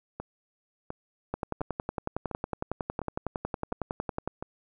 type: two click trains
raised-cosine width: 1 ms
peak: -21 / -16 dBFS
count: 7 / 33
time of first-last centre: 0.2-4.425 / 1.34-4.276 s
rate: 1.42 / 10.9 Hz
effects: none